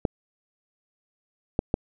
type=clicks; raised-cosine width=2 ms; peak=-8 dBFS; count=3; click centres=0.052 / 1.591 / 1.741 s; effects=none